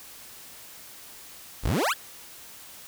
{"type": "exponential sweep", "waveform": "25% pulse", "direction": "up", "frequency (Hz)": [34.13, 1846], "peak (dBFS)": -19, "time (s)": [1.63, 1.94], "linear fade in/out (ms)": 20, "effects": ["white hiss -46 dBFS RMS until 2.87 s"]}